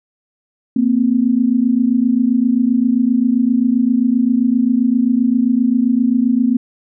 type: tone pair together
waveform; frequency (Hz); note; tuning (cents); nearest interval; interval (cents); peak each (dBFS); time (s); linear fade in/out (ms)
sine; 231.6 / 259.2; A#3 / C4; -11 / -16; major second; 195; -14; 0.76-6.57; 5
effects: none